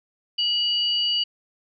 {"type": "tone pair together", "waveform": "sine", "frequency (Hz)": [2925, 4627], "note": ["F#7", "D8"], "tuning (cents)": [-21, -27], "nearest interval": "minor sixth", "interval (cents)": 794, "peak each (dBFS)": [-21, -26], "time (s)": [0.38, 1.24], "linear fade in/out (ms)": 10, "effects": []}